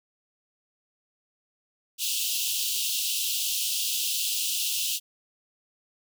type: high-pass noise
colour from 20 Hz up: pink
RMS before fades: -28 dBFS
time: 1.98-5 s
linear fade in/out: 50 ms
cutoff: 2700 Hz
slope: 96 dB/octave
effects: none